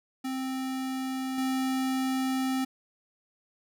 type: tone with level steps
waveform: square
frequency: 262.1 Hz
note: C4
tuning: 3 cents sharp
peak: -31 / -27 dBFS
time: 0.24-2.65 s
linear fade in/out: 10 ms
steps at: 1.38 s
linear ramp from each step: 2 ms
effects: none